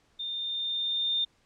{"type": "tone with level ramp", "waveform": "sine", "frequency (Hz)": 3619, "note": "A7", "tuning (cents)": 48, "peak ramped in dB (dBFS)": [-32, -24], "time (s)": [0.19, 1.25], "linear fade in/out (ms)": 10, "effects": ["pink hiss -67 dBFS RMS until 1.45 s", "low-pass 7000 Hz 12 dB/octave"]}